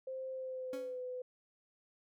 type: tone with pitch glide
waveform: sine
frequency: 523.3 to 503.1 Hz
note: C5 to B4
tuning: 0 to +32 cents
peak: -39 dBFS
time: 0.07-1.22 s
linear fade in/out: 5 ms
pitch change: -68 cents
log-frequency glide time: 0.31-0.99 s
type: tone with exponential decay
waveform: 30% pulse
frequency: 277.2 Hz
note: C#4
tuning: in tune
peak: -38 dBFS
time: 0.73-1.02 s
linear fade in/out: 2 ms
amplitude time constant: 62 ms
effects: none